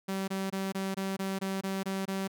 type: tone bursts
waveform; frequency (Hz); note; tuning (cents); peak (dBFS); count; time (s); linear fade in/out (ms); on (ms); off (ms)
sawtooth; 192.8; G3; -28; -27; 10; 0.08-2.278; 10; 200; 22
effects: none